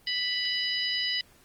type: harmonic tone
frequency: 989 Hz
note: B5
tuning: 2 cents sharp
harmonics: 2 / 3 / 4 / 5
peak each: -33 / -31 / -34 / -31 dBFS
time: 0.07-1.21 s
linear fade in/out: 2 ms
effects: pink hiss -59 dBFS RMS until 1.44 s + Opus 24 kbps